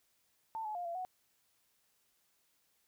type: tone with pitch steps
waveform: sine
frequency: 891 / 853 / 706 / 682 / 739 Hz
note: A5 / G#5 / F5 / F5 / F#5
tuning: +22 / +46 / +19 / -41 / -2 cents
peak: -37 dBFS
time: 0.55-1.05 s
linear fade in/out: 0 ms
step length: 100 ms
effects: white hiss -75 dBFS RMS until 2.87 s